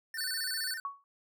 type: tone with vibrato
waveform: square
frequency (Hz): 1652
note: G#6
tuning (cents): -10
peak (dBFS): -38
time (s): 0.14-0.8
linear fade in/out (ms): 2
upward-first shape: square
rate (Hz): 15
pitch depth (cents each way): 150
type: tone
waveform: sawtooth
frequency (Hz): 4465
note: C#8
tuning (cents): +12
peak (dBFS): -31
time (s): 0.18-0.74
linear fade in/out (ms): 5
type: tone with exponential decay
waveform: sine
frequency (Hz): 1117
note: C#6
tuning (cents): +13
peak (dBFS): -30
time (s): 0.85-1.04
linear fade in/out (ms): 1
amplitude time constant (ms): 40
effects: none